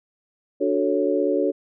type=chord; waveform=sine; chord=D major seventh; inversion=none; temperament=equal; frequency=293.7 / 370 / 440 / 554.4 Hz; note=D4 / F#4 / A4 / C#5; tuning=0 / 0 / 0 / 0 cents; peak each=-24 dBFS; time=0.6-1.52 s; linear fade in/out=20 ms; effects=none